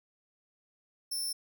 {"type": "tone", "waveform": "20% pulse", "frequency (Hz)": 5360, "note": "E8", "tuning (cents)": 28, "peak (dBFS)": -27, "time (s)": [1.11, 1.33], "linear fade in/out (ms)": 10, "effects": []}